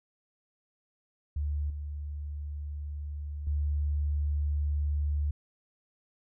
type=tone with level steps; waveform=sine; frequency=73.42 Hz; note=D2; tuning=in tune; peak=-28 / -34 / -26 dBFS; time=1.36-5.31 s; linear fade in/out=5 ms; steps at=1.7 / 3.47 s; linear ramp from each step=2 ms; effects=none